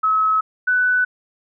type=tone pair in turn; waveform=sine; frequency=1287 / 1493.7 Hz; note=E6 / F#6; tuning=-42 / +16 cents; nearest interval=minor third; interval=258 cents; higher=second; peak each=-14 dBFS; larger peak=neither; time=0.03-0.41 / 0.67-1.05 s; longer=neither; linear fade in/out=10 ms; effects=none